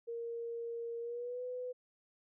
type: tone with pitch glide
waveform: sine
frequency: 466.2 to 499.7 Hz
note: A#4 to B4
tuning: 0 to +20 cents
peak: -38 dBFS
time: 0.07-1.73 s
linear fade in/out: 20 ms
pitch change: +120 cents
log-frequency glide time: 1-1.43 s
effects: none